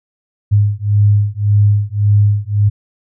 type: beating tone pair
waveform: sine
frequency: 102.3 / 104.1 Hz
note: G#2 / G#2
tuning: -26 / +5 cents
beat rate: 1.8 Hz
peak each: -12 dBFS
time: 0.51-2.7 s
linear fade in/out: 20 ms
effects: none